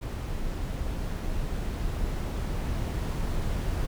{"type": "noise with level ramp", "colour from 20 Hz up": "brown", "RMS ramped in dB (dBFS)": [-32, -28], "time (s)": [0.01, 3.87], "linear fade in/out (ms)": 20, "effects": []}